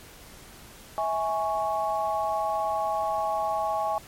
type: chord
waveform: sine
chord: C# minor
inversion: first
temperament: equal with one note detuned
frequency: 649.8 / 830.6 / 1108.7 Hz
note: E5 / G#5 / C#6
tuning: -25 / 0 / 0 cents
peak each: -29 / -27 / -31 dBFS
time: 0.98-3.98 s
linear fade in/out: 0 ms
effects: pink hiss -48 dBFS RMS until 4.07 s + MP3 64 kbps